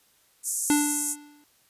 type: band-pass noise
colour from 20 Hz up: white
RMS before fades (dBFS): -29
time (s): 0.43-1.16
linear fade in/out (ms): 50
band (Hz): 6400 to 11000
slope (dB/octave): 48
type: tone with exponential decay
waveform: square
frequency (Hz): 293.7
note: D4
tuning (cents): 0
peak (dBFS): -18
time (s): 0.7-1.44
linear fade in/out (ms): 1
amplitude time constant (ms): 160
effects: white hiss -63 dBFS RMS until 1.69 s + resampled to 32000 Hz